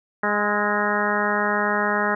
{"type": "harmonic tone with a mistuned harmonic", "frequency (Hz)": 206.9, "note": "G#3", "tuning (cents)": -6, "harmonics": [1, 2, 3, 4, 5, 6, 7, 8, 9], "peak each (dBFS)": [-28, -28, -28, -28, -28, -28, -28, -28, -28], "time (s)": [0.23, 2.15], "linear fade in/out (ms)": 5, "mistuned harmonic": 6, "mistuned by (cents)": 33, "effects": []}